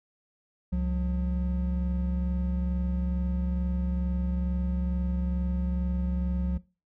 triangle tone pair together, 67.4 / 179.94 Hz, C#2 / F#3, -48 / -48 cents, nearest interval octave + perfect fourth, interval 1700 cents, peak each -26 dBFS, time 0.72-6.58 s, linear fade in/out 10 ms, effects noise-tail reverb RT60 0.3 s tail -19 dB re dry

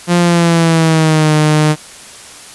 sawtooth tone with pitch glide, 174.61 to 152.89 Hz, F3 to D#3, 0 to -30 cents, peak -4 dBFS, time 0.07-1.76 s, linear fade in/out 50 ms, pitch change -230 cents, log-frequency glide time 0.18-1.34 s, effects white hiss -34 dBFS RMS until 2.54 s + resampled to 24000 Hz

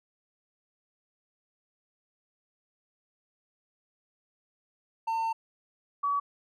triangle / sine tone pair in turn, 903 / 1137.7 Hz, A5 / C#6, +45 / +45 cents, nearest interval major third, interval 400 cents, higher second, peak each -25 dBFS, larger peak neither, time 5.07-5.33 / 6.03-6.2 s, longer first, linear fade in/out 10 ms, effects none

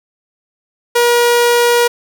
sawtooth tone, 478.3 Hz, A#4, 44 cents sharp, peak -5 dBFS, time 0.95-1.88 s, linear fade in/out 10 ms, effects none

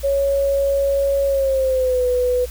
sine tone with pitch glide, 554.4 to 496.8 Hz, C#5 to B4, 0 to +10 cents, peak -15 dBFS, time 0.03-2.46 s, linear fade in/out 20 ms, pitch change -190 cents, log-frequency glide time 1.26-2.07 s, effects added 60 Hz sine -30 dBFS peak until 2.5 s + white hiss -40 dBFS RMS until 2.5 s

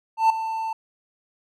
triangle tone with ADSR envelope, 891 Hz, A5, 22 cents sharp, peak -10 dBFS, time 0.17-0.73 s, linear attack 130 ms, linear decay 3 ms, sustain -13 dB, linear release 4 ms, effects none

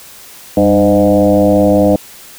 sine tone with frequency modulation, 406.7 Hz, G#4, 36 cents flat, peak -6 dBFS, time 0.57-1.96 s, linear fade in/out 2 ms, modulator 105 Hz, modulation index 2.5, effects white hiss -36 dBFS RMS until 2.38 s

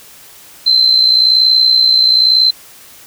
sine tone with amplitude modulation, 4090 Hz, C8, 40 cents flat, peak -4 dBFS, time 0.66-2.51 s, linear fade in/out 10 ms, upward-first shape sine, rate 61 Hz, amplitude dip 55%, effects white hiss -39 dBFS RMS until 3.06 s

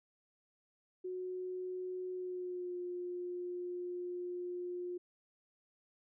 sine tone with pitch glide, 367.1 to 356 Hz, F#4 to F4, -14 to +33 cents, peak -38 dBFS, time 1.04-4.98 s, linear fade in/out 10 ms, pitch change -53 cents, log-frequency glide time 2.12-2.77 s, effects none

